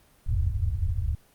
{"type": "low-pass noise", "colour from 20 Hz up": "white", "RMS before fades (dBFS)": -26, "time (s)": [0.26, 1.15], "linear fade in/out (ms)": 5, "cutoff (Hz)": 110, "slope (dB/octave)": 48, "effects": ["pink hiss -60 dBFS RMS until 1.34 s", "Opus 32 kbps"]}